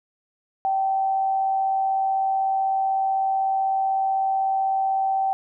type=tone with amplitude modulation; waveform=sine; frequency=773 Hz; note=G5; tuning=24 cents flat; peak=-18 dBFS; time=0.65-5.33 s; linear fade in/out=0 ms; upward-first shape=sine; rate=116 Hz; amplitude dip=30%; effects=none